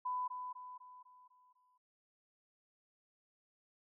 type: tone with echo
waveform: sine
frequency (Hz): 1000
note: B5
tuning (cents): +21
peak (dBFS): -35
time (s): 0.05-0.28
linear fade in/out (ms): 10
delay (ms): 250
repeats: 6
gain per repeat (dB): -6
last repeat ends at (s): 1.78
effects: none